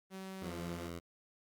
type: tone with pitch glide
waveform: sawtooth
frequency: 190.4 to 173.59 Hz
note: F#3 to F3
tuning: +50 to -10 cents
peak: -39 dBFS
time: 0.1-0.91 s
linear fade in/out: 50 ms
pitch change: -160 cents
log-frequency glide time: 0.43-0.53 s
type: tone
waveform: 10% pulse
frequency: 85 Hz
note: F2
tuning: 46 cents flat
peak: -34 dBFS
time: 0.41-1 s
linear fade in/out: 20 ms
effects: Opus 32 kbps